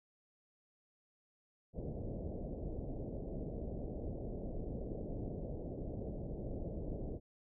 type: low-pass noise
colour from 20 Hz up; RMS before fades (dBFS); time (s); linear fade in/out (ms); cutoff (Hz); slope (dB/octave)
pink; -42; 1.73-7.2; 50; 640; 48
effects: none